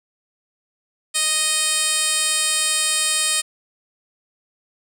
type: tone with band-pass filter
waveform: 10% pulse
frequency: 622.3 Hz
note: D#5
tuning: in tune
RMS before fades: -20 dBFS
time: 1.14-3.42 s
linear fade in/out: 20 ms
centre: 7400 Hz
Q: 2.2
effects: none